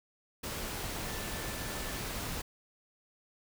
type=tone in noise; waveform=sine; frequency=1760 Hz; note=A6; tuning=in tune; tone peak=-49 dBFS; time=1.04-2 s; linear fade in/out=10 ms; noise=pink; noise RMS=-38 dBFS; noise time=0.43-2.42 s; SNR=-14 dB; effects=none